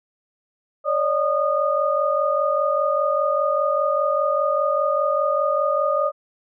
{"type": "tone cluster", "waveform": "sine", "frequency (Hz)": [562, 607, 1227], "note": ["C#5", "D#5", "D#6"], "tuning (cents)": [24, -43, -25], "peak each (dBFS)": -22, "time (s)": [0.84, 6.12], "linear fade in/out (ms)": 50, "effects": []}